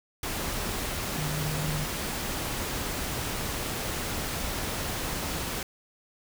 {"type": "tone in noise", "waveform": "sine", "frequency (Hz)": 151.8, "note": "D#3", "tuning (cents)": -42, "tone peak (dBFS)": -30, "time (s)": [1.18, 1.84], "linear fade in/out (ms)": 2, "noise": "pink", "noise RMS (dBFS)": -32, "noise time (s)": [0.23, 5.63], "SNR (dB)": -1, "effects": []}